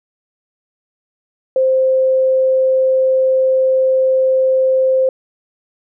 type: tone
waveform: sine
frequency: 523 Hz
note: C5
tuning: 1 cent flat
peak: -10 dBFS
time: 1.56-5.09 s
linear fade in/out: 2 ms
effects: none